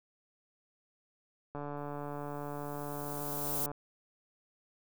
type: click train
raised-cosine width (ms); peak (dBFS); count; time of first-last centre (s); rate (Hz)
1; -27; 315; 1.55-3.716; 145
type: noise with exponential growth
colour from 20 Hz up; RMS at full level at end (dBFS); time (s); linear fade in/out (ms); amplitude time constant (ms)
violet; -33; 1.77-3.66; 1; 410
effects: none